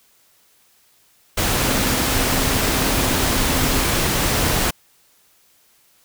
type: tone in noise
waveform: sine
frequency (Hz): 261.6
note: C4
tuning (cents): 0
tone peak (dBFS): -28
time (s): 1.63-3.86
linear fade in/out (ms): 10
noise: pink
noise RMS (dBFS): -19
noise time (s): 1.37-4.71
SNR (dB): -12
effects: white hiss -57 dBFS RMS until 6.04 s